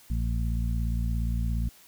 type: harmonic tone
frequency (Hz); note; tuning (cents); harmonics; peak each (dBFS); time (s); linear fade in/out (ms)
57.2; A#1; -32; 1 / 2 / 3 / 4; -26 / -32 / -36 / -38; 0.1-1.69; 5
effects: white hiss -55 dBFS RMS until 1.87 s